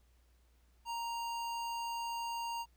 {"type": "tone with notch filter", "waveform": "square", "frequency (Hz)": 932.3, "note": "A#5", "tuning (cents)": 0, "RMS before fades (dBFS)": -39, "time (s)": [0.85, 2.66], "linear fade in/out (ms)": 50, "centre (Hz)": 11000, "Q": 1.5, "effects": ["added 60 Hz sine -65 dBFS peak until 2.76 s", "pink hiss -75 dBFS RMS until 2.76 s"]}